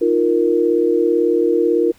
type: chord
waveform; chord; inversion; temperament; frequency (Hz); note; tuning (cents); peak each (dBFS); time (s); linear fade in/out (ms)
sine; Eb suspended second; none; equal; 311.1 / 349.2 / 466.2; Eb4 / F4 / Bb4; 0 / 0 / 0; -20 / -16 / -16; 0.01-1.92; 10
effects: pink hiss -52 dBFS RMS until 1.98 s